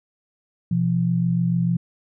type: tone pair together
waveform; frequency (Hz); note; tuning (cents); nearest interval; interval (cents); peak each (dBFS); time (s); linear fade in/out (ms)
sine; 125.2 / 171.96; B2 / F3; +24 / -27; perfect fourth; 549; -23 / -19; 0.71-1.77; 5
effects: none